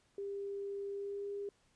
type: tone with pitch glide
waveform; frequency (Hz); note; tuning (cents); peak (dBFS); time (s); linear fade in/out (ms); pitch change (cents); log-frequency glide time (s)
sine; 399.2 to 403.4; G4 to G4; +32 to +50; -38; 0.18-1.49; 2; +18; 0.91-1.28
effects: pink hiss -72 dBFS RMS until 1.75 s + resampled to 22050 Hz